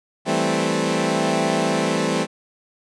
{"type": "chord", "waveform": "15% pulse", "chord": "A minor seventh", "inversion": "second", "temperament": "equal", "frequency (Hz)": [164.81, 196, 220, 261.6], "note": ["E3", "G3", "A3", "C4"], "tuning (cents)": [0, 0, 0, 0], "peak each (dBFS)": -18, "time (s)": [0.25, 2.27], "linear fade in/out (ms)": 50, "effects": ["resampled to 22050 Hz"]}